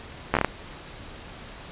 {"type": "slowing click train", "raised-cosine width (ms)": 0.5, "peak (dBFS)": -5, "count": 6, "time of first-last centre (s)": [0.34, 0.446], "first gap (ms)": 12, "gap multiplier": 1.29, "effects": ["pink hiss -42 dBFS RMS until 1.71 s", "resampled to 8000 Hz"]}